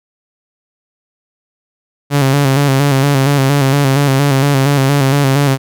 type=tone with vibrato; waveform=sawtooth; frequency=138.59 Hz; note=C#3; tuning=in tune; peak=-5 dBFS; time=2.1-5.58 s; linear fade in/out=50 ms; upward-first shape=square; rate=4.3 Hz; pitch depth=53 cents each way; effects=none